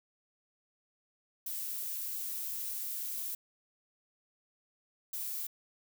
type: noise bursts at uneven times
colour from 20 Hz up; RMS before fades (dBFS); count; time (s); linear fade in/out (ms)
violet; -38; 2; 1.46-3.35 / 5.13-5.47; 5
effects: none